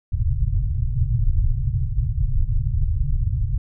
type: low-pass noise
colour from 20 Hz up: pink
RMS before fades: -20 dBFS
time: 0.12-3.58 s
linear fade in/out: 5 ms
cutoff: 140 Hz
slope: 96 dB/octave
effects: none